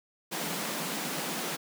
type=high-pass noise; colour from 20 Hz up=pink; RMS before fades=-34 dBFS; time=0.31-1.57 s; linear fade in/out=20 ms; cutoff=150 Hz; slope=96 dB/octave; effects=none